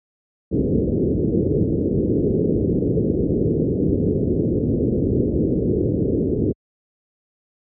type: low-pass noise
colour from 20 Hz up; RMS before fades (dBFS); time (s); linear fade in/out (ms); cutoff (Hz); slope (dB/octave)
white; -19; 0.51-6.53; 20; 450; 48
effects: high-pass 60 Hz 12 dB/octave